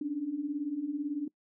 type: beating tone pair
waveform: sine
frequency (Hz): 277.2 / 295.2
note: C#4 / D4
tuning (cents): 0 / +9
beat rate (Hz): 18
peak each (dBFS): -37 / -32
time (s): 0.01-1.28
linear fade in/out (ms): 5
effects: noise-tail reverb RT60 0.1 s tail -23 dB re dry